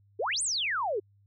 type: exponential two-way sweep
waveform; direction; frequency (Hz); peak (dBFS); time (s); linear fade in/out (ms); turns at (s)
sine; up then down; 370 to 9397 to 370; -27; 0.19-1; 10; 0.42
effects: added 100 Hz sine -60 dBFS peak until 1.26 s